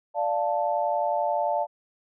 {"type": "chord", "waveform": "sine", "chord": "D minor", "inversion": "none", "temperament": "equal", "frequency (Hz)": [587.3, 698.5, 880], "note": ["D5", "F5", "A5"], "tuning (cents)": [0, 0, 0], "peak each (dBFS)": -27, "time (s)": [0.14, 1.67], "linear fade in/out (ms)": 50, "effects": []}